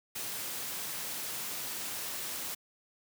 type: noise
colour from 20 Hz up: white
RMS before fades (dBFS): -38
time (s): 0.15-2.55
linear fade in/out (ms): 10
effects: high-pass 100 Hz 12 dB/octave